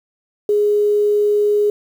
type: tone with quantisation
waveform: sine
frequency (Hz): 415.3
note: G#4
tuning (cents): 0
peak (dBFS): -12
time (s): 0.49-1.7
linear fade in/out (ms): 2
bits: 7
effects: none